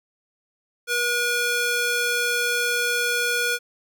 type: tone with high-pass filter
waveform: square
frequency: 481.5 Hz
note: B4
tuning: 44 cents flat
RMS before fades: -23 dBFS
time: 0.87-3.59 s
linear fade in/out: 50 ms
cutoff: 1100 Hz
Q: 0.99
effects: none